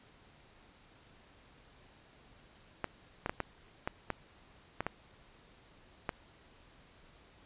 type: clicks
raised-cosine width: 0.5 ms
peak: -18 dBFS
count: 9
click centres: 2.843 / 3.261 / 3.295 / 3.403 / 3.875 / 4.103 / 4.806 / 4.866 / 6.092 s
effects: pink hiss -61 dBFS RMS until 7.45 s + resampled to 8000 Hz